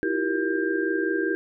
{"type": "tone cluster", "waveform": "sine", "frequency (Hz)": [321.9, 346.8, 386.6, 468.9, 1593], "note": ["E4", "F4", "G4", "A#4", "G6"], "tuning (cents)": [-41, -12, -24, 10, 27], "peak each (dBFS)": [-27, -31, -27, -32, -29], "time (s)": [0.03, 1.35], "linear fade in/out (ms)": 0, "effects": []}